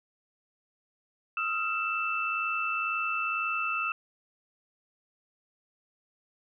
sine tone cluster, 1268 / 1370 / 2655 Hz, D#6 / F6 / E7, +32 / -34 / +12 cents, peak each -33 / -34 / -30 dBFS, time 1.37-3.92 s, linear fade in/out 2 ms, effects none

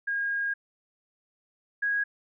sine tone pair in turn, 1628 / 1648.8 Hz, G#6 / G#6, -35 / -13 cents, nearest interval unison, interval 22 cents, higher second, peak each -26 / -24 dBFS, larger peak second, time 0.07-0.54 / 1.82-2.04 s, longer first, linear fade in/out 10 ms, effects none

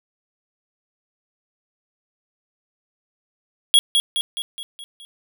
square tone with echo, 3322 Hz, G#7, in tune, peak -10 dBFS, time 3.74-3.79 s, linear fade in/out 0 ms, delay 210 ms, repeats 6, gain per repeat -5 dB, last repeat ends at 5.05 s, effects none

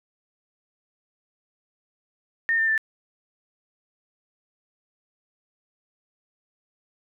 sine tone with pitch steps, 1827 / 1797.7 / 1768.8 Hz, A#6 / A6 / A6, -35 / +37 / +9 cents, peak -19 dBFS, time 2.49-2.778 s, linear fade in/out 0 ms, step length 96 ms, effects none

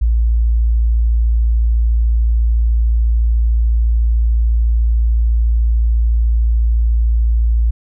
sine tone, 56.9 Hz, A#1, 41 cents flat, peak -10 dBFS, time 0.01-7.71 s, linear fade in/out 10 ms, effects none

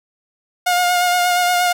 sawtooth tone with vibrato, 714 Hz, F5, 38 cents sharp, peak -10 dBFS, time 0.66-1.73 s, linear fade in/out 10 ms, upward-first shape sine, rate 8.5 Hz, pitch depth 23 cents each way, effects none

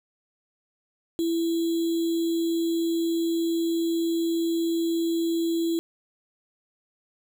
sine tone with sample-and-hold, 332.9 Hz, E4, 17 cents sharp, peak -22 dBFS, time 1.19-5.79 s, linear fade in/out 0 ms, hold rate 3675 Hz, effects none

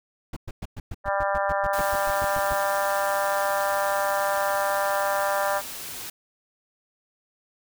brown noise bursts, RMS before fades -32 dBFS, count 16, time 0.33-2.54 s, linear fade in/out 5 ms, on 35 ms, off 110 ms
harmonic tone, 198 Hz, G3, 18 cents sharp, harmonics 3 / 4 / 5 / 6 / 7 / 8 / 9, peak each -26 / -28 / -30 / -32 / -33 / -34 / -35 dBFS, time 1.04-5.62 s, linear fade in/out 50 ms
white noise, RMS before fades -36 dBFS, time 1.73-6.1 s, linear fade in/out 5 ms
effects none

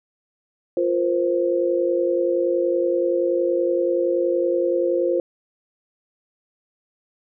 sine chord, F suspended fourth, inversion none, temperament equal with one note detuned, 349.2 / 472.7 / 523.3 Hz, F4 / Bb4 / C5, 0 / +24 / 0 cents, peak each -21 / -26 / -21 dBFS, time 0.77-5.2 s, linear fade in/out 2 ms, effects none

